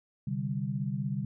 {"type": "chord", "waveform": "sine", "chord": "C suspended second", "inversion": "none", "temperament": "just", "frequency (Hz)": [130.81, 147.16, 196.22], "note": ["C3", "D3", "G3"], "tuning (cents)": [0, 4, 2], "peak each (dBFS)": -34, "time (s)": [0.27, 1.25], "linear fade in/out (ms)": 5, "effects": []}